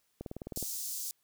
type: click train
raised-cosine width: 2 ms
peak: -26 dBFS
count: 9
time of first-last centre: 0.21-0.627 s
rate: 19.2 Hz
type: high-pass noise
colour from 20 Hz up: pink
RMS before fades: -38 dBFS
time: 0.56-1.11 s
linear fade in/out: 0 ms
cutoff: 5500 Hz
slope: 24 dB/octave
effects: white hiss -75 dBFS RMS until 1.23 s